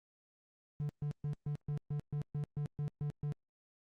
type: tone bursts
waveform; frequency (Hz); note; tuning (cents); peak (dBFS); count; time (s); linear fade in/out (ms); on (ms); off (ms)
triangle; 146.83; D3; 0; -32; 12; 0.8-3.322; 0; 91; 130
effects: Opus 24 kbps